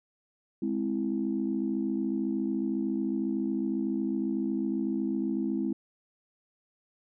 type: chord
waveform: sine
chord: Ab augmented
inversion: none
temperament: equal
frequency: 207.7 / 261.6 / 329.6 Hz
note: Ab3 / C4 / E4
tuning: 0 / 0 / 0 cents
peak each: -31 dBFS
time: 0.62-5.73 s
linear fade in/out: 5 ms
effects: tanh soft clip ceiling -18 dBFS